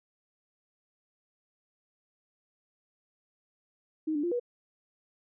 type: tone with pitch steps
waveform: sine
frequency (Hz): 312.7 / 293.4 / 347.8 / 484.3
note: D#4 / D4 / F4 / B4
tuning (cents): +9 / -2 / -7 / -34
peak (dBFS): -27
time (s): 4.07-4.398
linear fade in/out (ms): 10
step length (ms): 82
effects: none